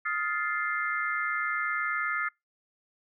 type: chord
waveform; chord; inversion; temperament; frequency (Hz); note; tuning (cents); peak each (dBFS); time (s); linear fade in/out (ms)
sine; F dominant seventh; third; just; 1257.2 / 1396.9 / 1746.1 / 2095; Eb6 / F6 / A6 / C7; +18 / 0 / -14 / +2; -33; 0.05-2.29; 10
effects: noise-tail reverb RT60 0.2 s tail -26 dB re dry